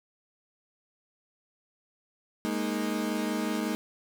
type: chord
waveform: 35% pulse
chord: Ab suspended second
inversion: none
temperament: equal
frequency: 207.7 / 233.1 / 311.1 Hz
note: Ab3 / Bb3 / Eb4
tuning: 0 / 0 / 0 cents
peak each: -31 dBFS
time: 2.45-3.75 s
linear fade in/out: 0 ms
effects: none